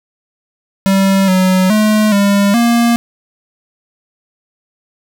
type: tone with pitch steps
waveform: square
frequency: 194 / 185.9 / 214 / 200.6 / 235.2 Hz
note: G3 / F#3 / A3 / G3 / A#3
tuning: -18 / +8 / -48 / +40 / +16 cents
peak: -9 dBFS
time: 0.86-2.96 s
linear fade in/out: 0 ms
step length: 420 ms
effects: none